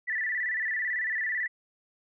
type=tone with vibrato; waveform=sine; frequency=1864.7 Hz; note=A#6; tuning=in tune; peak=-27 dBFS; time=0.07-1.48 s; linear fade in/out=20 ms; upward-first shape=square; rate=18 Hz; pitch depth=87 cents each way; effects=none